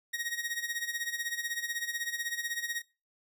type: tone with tremolo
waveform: sawtooth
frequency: 1881 Hz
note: A#6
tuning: 15 cents sharp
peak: -27 dBFS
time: 0.13-2.82 s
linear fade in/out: 10 ms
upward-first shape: sine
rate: 16 Hz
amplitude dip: 75%
effects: noise-tail reverb RT60 0.3 s tail -22 dB re dry